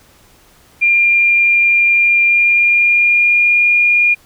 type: tone with pitch glide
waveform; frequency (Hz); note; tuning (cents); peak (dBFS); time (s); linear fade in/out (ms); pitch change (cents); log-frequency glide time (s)
sine; 2396 to 2421; D7 to D#7; +34 to -48; -8; 0.81-4.15; 20; +18; 1.97-3.63
effects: pink hiss -48 dBFS RMS until 4.25 s